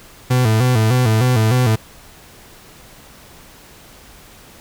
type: tone with vibrato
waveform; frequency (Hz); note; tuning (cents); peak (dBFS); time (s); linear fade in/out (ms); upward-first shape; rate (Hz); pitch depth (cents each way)
40% pulse; 117.8; A#2; +19; -11; 0.3-1.76; 10; square; 3.3; 120
effects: pink hiss -43 dBFS RMS until 4.6 s